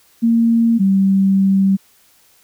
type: tone pair in turn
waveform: sine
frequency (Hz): 230.5 / 193.83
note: A#3 / G3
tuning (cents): -19 / -19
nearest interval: minor third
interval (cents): 300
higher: first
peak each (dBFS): -10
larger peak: neither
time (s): 0.22-0.79 / 0.79-1.77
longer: second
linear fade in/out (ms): 20
effects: white hiss -53 dBFS RMS until 2.43 s